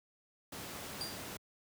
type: noise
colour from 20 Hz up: pink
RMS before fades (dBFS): -44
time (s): 0.52-1.37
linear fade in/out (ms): 5
type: tone with exponential decay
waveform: 40% pulse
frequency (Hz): 4755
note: D8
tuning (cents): +21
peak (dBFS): -34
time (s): 1.01-1.29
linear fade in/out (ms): 1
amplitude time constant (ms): 60
effects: high-pass 100 Hz 12 dB/octave